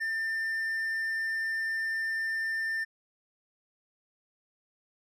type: tone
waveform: triangle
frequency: 1794 Hz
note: A6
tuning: 33 cents sharp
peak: -27 dBFS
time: 0-2.85 s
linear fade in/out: 20 ms
effects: none